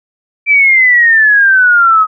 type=exponential sweep; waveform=sine; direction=down; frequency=2349 to 1259 Hz; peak=-4 dBFS; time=0.46-2.07 s; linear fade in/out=50 ms; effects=none